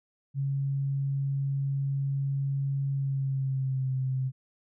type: tone with pitch glide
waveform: sine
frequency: 138 to 131.01 Hz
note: C#3 to C3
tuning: -7 to +3 cents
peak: -26 dBFS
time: 0.34-4.32 s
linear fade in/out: 50 ms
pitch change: -90 cents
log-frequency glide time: 2.92-3.92 s
effects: none